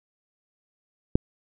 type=click; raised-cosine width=3 ms; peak=-5 dBFS; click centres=1.155 s; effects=none